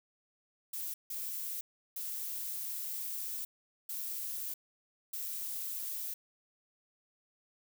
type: noise bursts at uneven times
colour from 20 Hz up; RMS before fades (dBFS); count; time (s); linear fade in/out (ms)
violet; -39; 5; 0.73-0.94 / 1.1-1.61 / 1.96-3.45 / 3.89-4.54 / 5.13-6.14; 5
effects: none